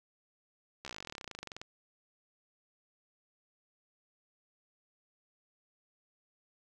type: slowing click train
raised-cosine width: 0.2 ms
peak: -25 dBFS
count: 28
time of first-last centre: 0.85-1.615 s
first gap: 14 ms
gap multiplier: 1.05
effects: none